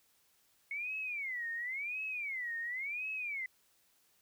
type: tone with vibrato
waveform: sine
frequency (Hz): 2179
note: C#7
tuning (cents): -30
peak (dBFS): -36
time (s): 0.71-3.46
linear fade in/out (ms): 2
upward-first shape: sine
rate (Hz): 0.94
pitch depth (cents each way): 290
effects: white hiss -71 dBFS RMS until 4.21 s